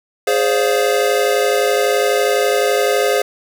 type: chord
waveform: square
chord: D half-diminished seventh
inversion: second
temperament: equal with one note detuned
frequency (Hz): 415.3 / 523.3 / 575.2 / 698.5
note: Ab4 / C5 / D5 / F5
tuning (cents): 0 / 0 / -36 / 0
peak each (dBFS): -18 / -18 / -23 / -22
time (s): 0.27-3.22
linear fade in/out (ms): 5
effects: none